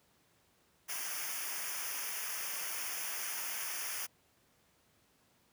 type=noise with comb filter; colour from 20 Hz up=white; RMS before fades=-39 dBFS; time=0.88-4.07 s; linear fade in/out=20 ms; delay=0.25 ms; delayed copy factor=-0.9; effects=pink hiss -70 dBFS RMS until 5.52 s + high-pass 80 Hz 12 dB/octave